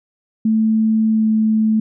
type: tone with pitch glide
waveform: sine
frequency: 220 to 218.4 Hz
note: A3 to A3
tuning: 0 to -13 cents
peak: -12 dBFS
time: 0.45-1.8 s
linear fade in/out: 5 ms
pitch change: -13 cents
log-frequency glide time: 1.1-1.27 s
effects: none